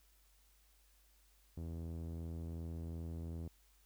sawtooth tone with low-pass filter, 82.7 Hz, E2, 6 cents sharp, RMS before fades -44 dBFS, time 1.57-3.48 s, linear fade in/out 5 ms, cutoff 400 Hz, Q 0.76, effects added 50 Hz sine -68 dBFS peak until 3.85 s + white hiss -72 dBFS RMS until 3.85 s

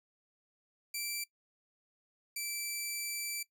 10% pulse tone pair in turn, 2340 / 2330 Hz, D7 / D7, -7 / -14 cents, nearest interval unison, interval 7 cents, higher first, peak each -27 dBFS, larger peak neither, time 0.94-1.24 / 2.36-3.43 s, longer second, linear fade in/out 5 ms, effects noise-tail reverb RT60 0.1 s tail -20 dB re dry

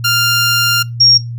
15% pulse / sine tone pair in turn, 1396.9 / 5568 Hz, F6 / F8, 0 / -6 cents, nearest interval 2 octaves, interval 2394 cents, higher second, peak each -4 dBFS, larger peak neither, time 0.04-0.83 / 1-1.18 s, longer first, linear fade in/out 10 ms, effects noise-tail reverb RT60 0.2 s tail -23 dB re dry + added 118 Hz sine -21 dBFS peak until 1.38 s

